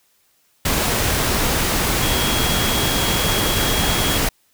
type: tone in noise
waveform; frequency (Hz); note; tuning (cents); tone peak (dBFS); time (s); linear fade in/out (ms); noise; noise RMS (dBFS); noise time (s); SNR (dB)
sine; 3294; G#7; -15; -25; 2.02-4.18; 5; pink; -19; 0.65-4.29; -9
effects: white hiss -61 dBFS RMS until 4.53 s